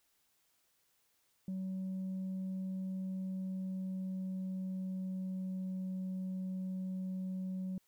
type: tone with pitch glide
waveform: sine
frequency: 188.5 to 186.77 Hz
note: F#3 to F#3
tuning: +32 to +17 cents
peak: -34 dBFS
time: 1.48-7.78 s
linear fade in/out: 2 ms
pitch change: -15 cents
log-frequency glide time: 2.93-6 s
effects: tanh soft clip ceiling -35 dBFS + white hiss -75 dBFS RMS until 7.87 s